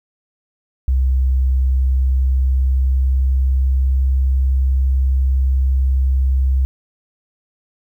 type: tone with pitch glide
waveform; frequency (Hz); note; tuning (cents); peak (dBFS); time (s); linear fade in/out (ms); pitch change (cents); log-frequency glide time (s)
sine; 65 to 65.87; C2 to C2; -11 to +12; -12; 0.88-6.65; 0; +23; 1.51-4.04
effects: 9-bit